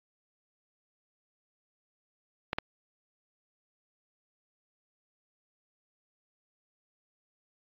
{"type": "clicks", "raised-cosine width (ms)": 0.3, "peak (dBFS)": -13, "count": 2, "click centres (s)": [2.531, 2.585], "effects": ["low-pass 4000 Hz 12 dB/octave", "AAC 48 kbps"]}